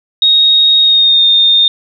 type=tone with pitch glide; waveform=sine; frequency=3748 to 3652 Hz; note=A#7 to A#7; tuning=+9 to -36 cents; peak=-5 dBFS; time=0.22-1.68 s; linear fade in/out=2 ms; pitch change=-45 cents; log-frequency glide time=0.79-1.26 s; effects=none